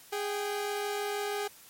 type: tone pair together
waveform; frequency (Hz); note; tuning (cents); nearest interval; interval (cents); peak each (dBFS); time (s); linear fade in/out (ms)
sawtooth; 412.1 / 778; G#4 / G5; -13 / -13; major seventh; 1100; -28 / -34; 0.12-1.48; 10
effects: white hiss -54 dBFS RMS until 1.69 s + MP3 64 kbps